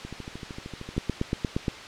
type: two click trains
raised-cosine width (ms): 3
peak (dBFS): -12 / -24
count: 7 / 13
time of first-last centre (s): 0.98-1.682 / 0.05-0.966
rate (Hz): 8.55 / 13.1
effects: white hiss -40 dBFS RMS until 1.87 s + low-pass 4000 Hz 12 dB/octave